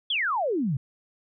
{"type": "exponential sweep", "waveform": "sine", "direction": "down", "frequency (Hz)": [3520, 121.1], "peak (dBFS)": -23, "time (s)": [0.1, 0.77], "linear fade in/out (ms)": 5, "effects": []}